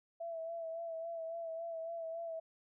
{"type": "tone with vibrato", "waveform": "sine", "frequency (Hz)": 662, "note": "E5", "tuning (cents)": 7, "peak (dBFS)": -39, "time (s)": [0.2, 2.4], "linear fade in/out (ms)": 10, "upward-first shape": "sine", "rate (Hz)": 3.6, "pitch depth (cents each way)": 35, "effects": []}